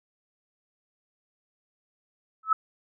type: tone with exponential growth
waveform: sine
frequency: 1300 Hz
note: E6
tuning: 24 cents flat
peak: -14 dBFS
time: 2.43-2.53 s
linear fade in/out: 5 ms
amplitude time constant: 20 ms
effects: none